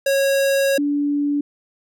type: tone pair in turn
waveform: square / sine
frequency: 549 / 288.9 Hz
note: C#5 / D4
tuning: -17 / -28 cents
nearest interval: major seventh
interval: 1111 cents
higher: first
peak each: -16 / -17 dBFS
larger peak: first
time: 0.06-0.78 / 0.78-1.41 s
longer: first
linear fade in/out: 5 ms
effects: none